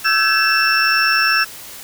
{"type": "tone cluster", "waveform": "sine", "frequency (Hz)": [1322, 1549, 1691, 2655, 5420], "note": ["E6", "G6", "G#6", "E7", "E8"], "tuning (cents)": [5, -21, 31, 12, 47], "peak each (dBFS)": -19, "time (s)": [0.04, 1.45], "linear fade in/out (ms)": 20, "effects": ["white hiss -35 dBFS RMS until 1.83 s"]}